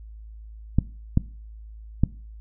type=clicks; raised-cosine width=5 ms; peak=-5 dBFS; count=3; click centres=0.786 / 1.174 / 2.036 s; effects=noise-tail reverb RT60 0.4 s tail -20 dB re dry + added 54 Hz sine -39 dBFS peak until 2.4 s